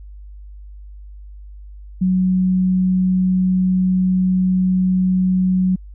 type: tone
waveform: sine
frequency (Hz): 185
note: F#3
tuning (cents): 0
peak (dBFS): -13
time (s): 2.01-5.76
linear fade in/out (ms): 10
effects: added 50 Hz sine -34 dBFS peak until 5.94 s